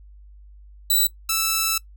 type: tone pair in turn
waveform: 5% pulse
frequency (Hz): 3951 / 1318.5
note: B7 / E6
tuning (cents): 0 / 0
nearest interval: octave + perfect fifth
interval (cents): 1900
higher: first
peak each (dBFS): -8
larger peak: neither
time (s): 0.9-1.07 / 1.29-1.78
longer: second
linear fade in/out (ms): 5
effects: noise-tail reverb RT60 0.1 s tail -21 dB re dry + added 50 Hz sine -43 dBFS peak until 1.96 s